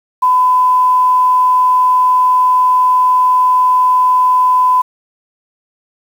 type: tone with quantisation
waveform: sine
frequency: 1007 Hz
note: B5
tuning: 33 cents sharp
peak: -7 dBFS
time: 0.22-4.82 s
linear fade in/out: 10 ms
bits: 6
effects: none